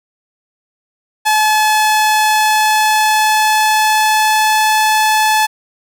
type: tone with pitch glide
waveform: sawtooth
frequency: 859 to 864.5 Hz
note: A5 to A5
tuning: -42 to -31 cents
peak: -6 dBFS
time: 1.25-5.47 s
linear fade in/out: 20 ms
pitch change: +11 cents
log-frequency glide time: 2.21-4.72 s
effects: none